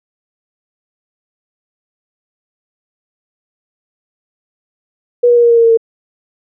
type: tone with pitch steps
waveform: sine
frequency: 484.4 / 479.9 / 475.5 / 471.2 / 466.8 / 462.5 / 458.3 / 454.1 Hz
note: B4 / B4 / A#4 / A#4 / A#4 / A#4 / A#4 / A#4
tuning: -34 / -50 / +34 / +19 / +2 / -14 / -29 / -45 cents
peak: -5 dBFS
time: 5.23-5.774 s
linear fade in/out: 10 ms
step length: 68 ms
effects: none